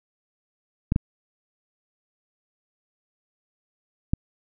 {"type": "clicks", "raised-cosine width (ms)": 5, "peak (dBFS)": -8, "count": 3, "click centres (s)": [0.921, 0.961, 4.135], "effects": []}